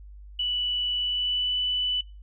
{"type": "tone with pitch glide", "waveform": "sine", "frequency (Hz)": [2960, 2984], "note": ["F#7", "F#7"], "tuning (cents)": [0, 14], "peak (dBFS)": -24, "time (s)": [0.39, 2.01], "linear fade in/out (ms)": 5, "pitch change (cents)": 14, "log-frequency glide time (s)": [0.96, 1.55], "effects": ["noise-tail reverb RT60 0.3 s tail -21 dB re dry", "added 50 Hz sine -42 dBFS peak until 2.22 s"]}